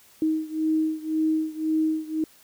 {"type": "beating tone pair", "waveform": "sine", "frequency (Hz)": [314.1, 316], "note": ["D#4", "D#4"], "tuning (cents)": [16, 27], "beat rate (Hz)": 1.9, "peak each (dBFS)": [-24, -26], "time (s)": [0.22, 2.24], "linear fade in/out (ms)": 2, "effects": ["white hiss -55 dBFS RMS until 2.43 s"]}